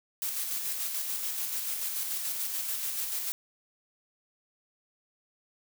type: noise with tremolo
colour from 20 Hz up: blue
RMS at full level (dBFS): -32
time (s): 0.22-3.32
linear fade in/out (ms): 0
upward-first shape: square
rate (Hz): 6.9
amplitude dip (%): 30
effects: none